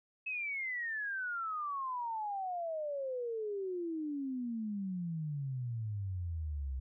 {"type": "exponential sweep", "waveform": "sine", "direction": "down", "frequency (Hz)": [2600, 63.8], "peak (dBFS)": -35, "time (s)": [0.26, 6.8], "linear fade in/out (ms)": 10, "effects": []}